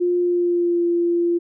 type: tone with pitch glide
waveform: sine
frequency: 353.7 to 344.2 Hz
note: F4 to F4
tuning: +22 to -25 cents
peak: -16 dBFS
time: 0-1.39 s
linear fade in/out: 20 ms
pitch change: -47 cents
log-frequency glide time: 0.18-0.85 s
effects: none